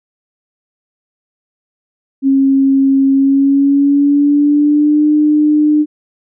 sine tone with pitch glide, 271.2 to 300.9 Hz, C#4 to D4, -38 to +42 cents, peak -7 dBFS, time 2.22-5.86 s, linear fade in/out 50 ms, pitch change +180 cents, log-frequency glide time 3.12-5.06 s, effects none

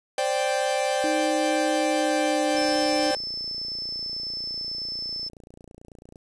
45% pulse chord, C suspended second, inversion none, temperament equal, 523.3 / 587.3 / 784 Hz, C5 / D5 / G5, 0 / 0 / 0 cents, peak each -27 dBFS, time 0.18-3.15 s, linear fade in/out 2 ms
sine tone with pitch glide, 311.1 to 303.6 Hz, D#4 to D#4, 0 to -42 cents, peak -26 dBFS, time 1.04-3.11 s, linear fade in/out 0 ms, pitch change -42 cents, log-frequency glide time 1.8-2.51 s
click train, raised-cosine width 2 ms, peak -33 dBFS, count 106, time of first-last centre 2.55-6.158 s, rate 29.1 Hz
sine tone, 5274 Hz, E8, in tune, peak -29 dBFS, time 2.56-5.29 s, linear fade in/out 10 ms
effects resampled to 24000 Hz + 9-bit

